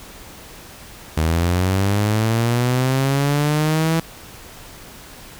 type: linear sweep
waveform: sawtooth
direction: up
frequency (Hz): 77.78 to 164.81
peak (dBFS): -12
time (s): 1.17-4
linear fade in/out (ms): 5
effects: pink hiss -40 dBFS RMS until 5.39 s